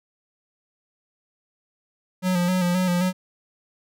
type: tone with vibrato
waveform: square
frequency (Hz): 180.2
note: F#3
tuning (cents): -45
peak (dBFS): -20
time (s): 2.22-3.13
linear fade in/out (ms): 50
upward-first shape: square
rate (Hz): 3.8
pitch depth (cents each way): 38
effects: none